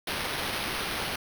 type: noise with sample-and-hold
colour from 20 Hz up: white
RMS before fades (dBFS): -32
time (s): 0.07-1.16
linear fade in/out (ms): 5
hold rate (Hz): 7350
effects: none